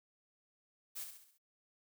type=noise with echo; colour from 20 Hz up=blue; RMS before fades=-43 dBFS; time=0.95-1.05 s; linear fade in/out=20 ms; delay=67 ms; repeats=5; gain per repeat=-6 dB; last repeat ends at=1.385 s; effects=none